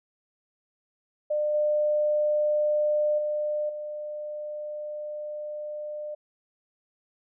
sine tone with level steps, 600 Hz, D5, 37 cents sharp, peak -23 / -21 / -25 / -32 dBFS, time 1.3-6.15 s, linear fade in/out 10 ms, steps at 1.54 / 3.18 / 3.69 s, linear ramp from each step 5 ms, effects none

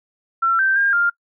sine tone with pitch steps, 1352 / 1559 / 1609 / 1400 Hz, E6 / G6 / G6 / F6, +43 / -10 / +45 / +4 cents, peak -14 dBFS, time 0.42-1.1 s, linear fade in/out 10 ms, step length 170 ms, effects noise-tail reverb RT60 0.1 s tail -25 dB re dry

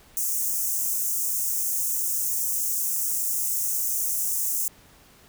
white high-pass noise, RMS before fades -26 dBFS, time 0.17-4.68 s, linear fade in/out 0 ms, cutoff 6100 Hz, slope 48 dB/octave, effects pink hiss -54 dBFS RMS until 5.28 s

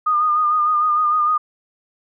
sine tone with vibrato, 1223 Hz, D#6, 30 cents flat, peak -14 dBFS, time 0.06-1.38 s, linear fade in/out 10 ms, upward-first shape sine, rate 6.6 Hz, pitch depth 36 cents each way, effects none

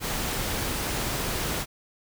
pink noise, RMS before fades -29 dBFS, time 0-1.66 s, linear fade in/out 50 ms, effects none

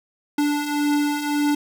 square beating tone pair, 291.2 / 293 Hz, D4 / D4, -15 / -4 cents, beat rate 1.8 Hz, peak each -27 / -21 dBFS, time 0.38-1.55 s, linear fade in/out 5 ms, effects none

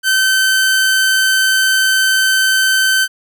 sawtooth tone, 1539 Hz, G6, 32 cents flat, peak -7 dBFS, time 0.03-3.08 s, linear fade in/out 50 ms, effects none

